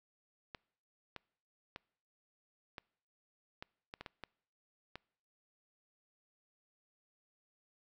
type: clicks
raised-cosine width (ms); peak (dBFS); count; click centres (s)
0.3; -28; 10; 0.548 / 1.163 / 1.761 / 2.782 / 3.625 / 3.939 / 4.01 / 4.062 / 4.237 / 4.956
effects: noise-tail reverb RT60 0.7 s tail -26 dB re dry